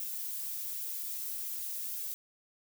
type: noise with flanger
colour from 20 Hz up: violet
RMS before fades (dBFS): -38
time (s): 0-2.14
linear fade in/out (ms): 0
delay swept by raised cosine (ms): 1.8 to 7.5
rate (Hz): 0.49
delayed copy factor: +0.6
effects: none